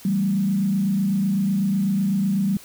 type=tone with frequency modulation; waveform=sine; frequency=196 Hz; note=G3; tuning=in tune; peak=-18 dBFS; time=0.05-2.57 s; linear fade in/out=2 ms; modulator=28 Hz; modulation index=0.72; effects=white hiss -45 dBFS RMS until 2.64 s